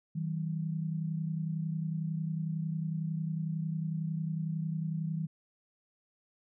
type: tone pair together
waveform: sine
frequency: 159.3 / 190.32 Hz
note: D#3 / F#3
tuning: +41 / +49 cents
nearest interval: minor third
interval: 308 cents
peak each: -32 / -38 dBFS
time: 0.15-5.27 s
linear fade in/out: 10 ms
effects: none